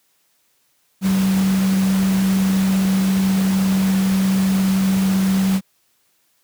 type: tone in noise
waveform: sine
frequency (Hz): 191.1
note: G3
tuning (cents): -44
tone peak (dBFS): -14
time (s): 1.01-5.61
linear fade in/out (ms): 50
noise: pink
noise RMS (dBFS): -28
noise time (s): 1.01-5.61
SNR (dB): +11
effects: white hiss -63 dBFS RMS until 6.43 s + high-pass 80 Hz 12 dB/octave